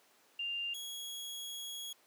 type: tone pair in turn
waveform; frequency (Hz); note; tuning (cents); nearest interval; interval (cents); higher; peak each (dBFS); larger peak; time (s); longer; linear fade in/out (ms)
sine / sawtooth; 2795 / 3324; F7 / G#7; +1 / +1; minor third; 300; second; -35 / -38; first; 0.39-0.74 / 0.74-1.93; second; 5
effects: pink hiss -66 dBFS RMS until 2.06 s + high-pass 400 Hz 12 dB/octave